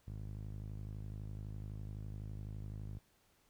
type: tone with band-pass filter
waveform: sawtooth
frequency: 51.91 Hz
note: G#1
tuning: in tune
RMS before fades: -45 dBFS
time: 0.07-2.99 s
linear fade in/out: 5 ms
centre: 110 Hz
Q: 1.4
effects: pink hiss -72 dBFS RMS until 3.49 s